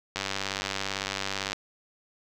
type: click train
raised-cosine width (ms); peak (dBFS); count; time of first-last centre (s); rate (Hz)
0.2; -12; 135; 0.16-1.53; 97.8
effects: none